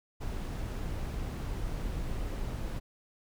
brown noise, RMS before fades -35 dBFS, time 0.2-2.8 s, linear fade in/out 20 ms, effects none

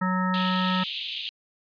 harmonic tone, 185 Hz, F#3, in tune, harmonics 1 / 3 / 5 / 7 / 9 / 10, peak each -24 / -37 / -31 / -29 / -40 / -34 dBFS, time 0.01-0.84 s, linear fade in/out 10 ms
white band-pass noise, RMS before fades -33 dBFS, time 0.34-1.29 s, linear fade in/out 0 ms, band 2700 to 3800 Hz, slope 48 dB/octave
effects resampled to 11025 Hz

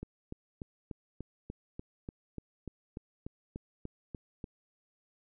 click train, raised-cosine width 3 ms, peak -27 dBFS, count 16, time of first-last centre 0.03-4.442 s, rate 3.4 Hz, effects none

